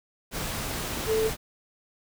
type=tone in noise; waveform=sine; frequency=440 Hz; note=A4; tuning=in tune; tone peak=-22 dBFS; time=1.06-1.31 s; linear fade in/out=50 ms; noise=pink; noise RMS=-32 dBFS; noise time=0.31-1.37 s; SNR=+7 dB; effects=none